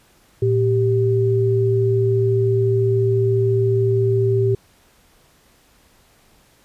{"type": "tone pair together", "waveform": "sine", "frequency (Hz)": [114.26, 390.6], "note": ["A#2", "G4"], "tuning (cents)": [-34, -6], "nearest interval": "octave + major sixth", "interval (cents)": 2128, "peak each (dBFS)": -17, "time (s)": [0.42, 4.55], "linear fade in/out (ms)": 5, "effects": ["pink hiss -55 dBFS RMS until 6.64 s", "resampled to 32000 Hz"]}